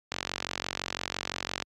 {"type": "click train", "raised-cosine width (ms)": 0.2, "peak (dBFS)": -12, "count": 70, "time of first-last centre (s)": [0.12, 1.623], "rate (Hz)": 45.9, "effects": ["high-pass 60 Hz 12 dB/octave", "Opus 48 kbps"]}